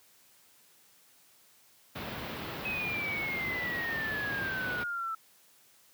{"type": "band-stop noise", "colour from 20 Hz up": "pink", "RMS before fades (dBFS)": -38, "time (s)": [1.95, 4.84], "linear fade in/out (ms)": 10, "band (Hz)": [4000, 16000], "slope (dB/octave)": 24}
{"type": "exponential sweep", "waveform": "sine", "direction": "down", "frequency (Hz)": [2568, 1316], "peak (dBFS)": -32, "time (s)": [2.65, 5.15], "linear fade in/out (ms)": 5}
{"effects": ["white hiss -62 dBFS RMS until 5.93 s", "high-pass 100 Hz 12 dB/octave"]}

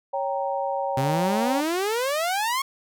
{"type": "chord", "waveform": "sine", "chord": "G diminished", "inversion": "second", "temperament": "equal", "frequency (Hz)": [554.4, 784, 932.3], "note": ["Db5", "G5", "Bb5"], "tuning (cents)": [0, 0, 0], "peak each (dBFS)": [-27, -28, -30], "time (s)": [0.13, 1.61], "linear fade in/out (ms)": 10}
{"type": "exponential sweep", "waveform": "sawtooth", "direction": "up", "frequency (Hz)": [127.8, 1108.7], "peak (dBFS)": -19, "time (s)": [0.97, 2.62], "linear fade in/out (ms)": 5}
{"effects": []}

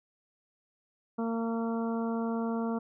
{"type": "harmonic tone", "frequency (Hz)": 228.7, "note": "A#3", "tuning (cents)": -33, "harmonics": [1, 2, 3, 4, 5, 6], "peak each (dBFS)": [-30, -36, -40, -42, -44, -46], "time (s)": [1.18, 2.79], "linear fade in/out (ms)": 10, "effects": []}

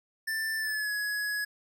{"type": "tone with pitch glide", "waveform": "square", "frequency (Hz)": [1774, 1681.2], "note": ["A6", "G#6"], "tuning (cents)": [14, 21], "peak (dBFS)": -30, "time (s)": [0.27, 1.45], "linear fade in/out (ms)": 10, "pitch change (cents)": -93, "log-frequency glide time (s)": [0.57, 0.92], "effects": ["12-bit"]}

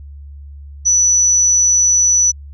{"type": "tone", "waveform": "sine", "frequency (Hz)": 5940, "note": "F#8", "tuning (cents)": 6, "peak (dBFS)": -9, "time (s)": [0.85, 2.32], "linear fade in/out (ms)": 20, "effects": ["added 71 Hz sine -31 dBFS peak until 2.53 s"]}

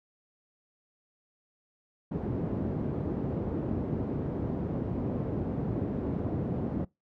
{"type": "band-pass noise", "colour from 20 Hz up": "pink", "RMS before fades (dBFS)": -32, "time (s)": [2.11, 6.85], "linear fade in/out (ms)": 10, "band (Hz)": [110, 360], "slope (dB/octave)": 12, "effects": ["noise-tail reverb RT60 0.2 s tail -24 dB re dry"]}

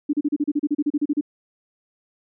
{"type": "tone bursts", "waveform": "sine", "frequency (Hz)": 293.7, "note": "D4", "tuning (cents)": 0, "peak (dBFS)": -17, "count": 15, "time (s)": [0.09, 1.211], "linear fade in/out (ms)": 10, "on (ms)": 43, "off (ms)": 34, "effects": []}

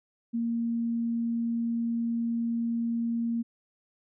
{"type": "tone", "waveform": "sine", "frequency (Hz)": 232.4, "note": "A#3", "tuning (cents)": -5, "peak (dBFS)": -26, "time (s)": [0.33, 3.43], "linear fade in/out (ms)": 20, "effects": []}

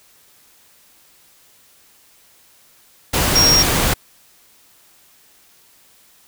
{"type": "tone in noise", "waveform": "sine", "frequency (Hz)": 5588, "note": "F8", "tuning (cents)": 0, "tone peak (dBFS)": -11, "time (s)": [3.35, 3.63], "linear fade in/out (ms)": 10, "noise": "pink", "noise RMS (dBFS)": -17, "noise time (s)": [3.13, 3.94], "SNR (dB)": 3, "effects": ["white hiss -52 dBFS RMS until 6.27 s"]}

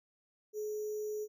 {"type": "tone with sample-and-hold", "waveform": "sine", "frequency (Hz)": 424.4, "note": "G#4", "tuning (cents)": 38, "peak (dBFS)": -35, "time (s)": [0.53, 1.28], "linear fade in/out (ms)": 50, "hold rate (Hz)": 6300, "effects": []}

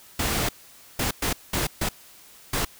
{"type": "noise bursts at uneven times", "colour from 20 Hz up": "pink", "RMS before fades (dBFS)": -25, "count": 6, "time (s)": [[0.19, 0.49], [0.99, 1.11], [1.22, 1.33], [1.53, 1.67], [1.81, 1.89], [2.53, 2.65]], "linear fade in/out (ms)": 5, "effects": ["white hiss -50 dBFS RMS until 2.79 s"]}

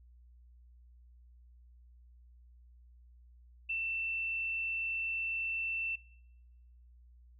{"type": "tone", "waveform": "sine", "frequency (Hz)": 2678, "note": "E7", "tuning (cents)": 27, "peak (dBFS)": -32, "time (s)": [3.69, 5.96], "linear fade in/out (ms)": 10, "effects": ["noise-tail reverb RT60 1.0 s tail -26 dB re dry", "added 60 Hz sine -56 dBFS peak until 7.39 s"]}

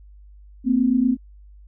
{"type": "tone pair together", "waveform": "sine", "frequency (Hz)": [232.1, 260.5], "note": ["A#3", "C4"], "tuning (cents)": [-7, -7], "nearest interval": "major second", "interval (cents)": 200, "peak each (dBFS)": [-20, -17], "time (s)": [0.64, 1.17], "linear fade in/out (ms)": 50, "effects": ["added 50 Hz sine -43 dBFS peak until 1.67 s"]}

